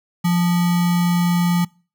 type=tone with sample-and-hold; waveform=sine; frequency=174.61 Hz; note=F3; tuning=in tune; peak=-14 dBFS; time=0.24-1.65 s; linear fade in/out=10 ms; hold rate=1050 Hz; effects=noise-tail reverb RT60 0.4 s tail -26 dB re dry